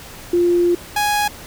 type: tone pair in turn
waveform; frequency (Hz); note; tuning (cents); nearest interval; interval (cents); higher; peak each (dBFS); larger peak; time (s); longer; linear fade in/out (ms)
sine / sawtooth; 349.2 / 830.5; F4 / G#5; 0 / 0; octave + minor third; 1500; second; -12; neither; 0.33-0.75 / 0.96-1.28; first; 5
effects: pink hiss -37 dBFS RMS until 1.46 s